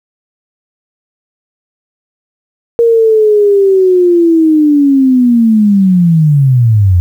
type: linear sweep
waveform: sine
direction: down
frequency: 470 to 85.3 Hz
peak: -4 dBFS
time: 2.79-7 s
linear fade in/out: 0 ms
effects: 7-bit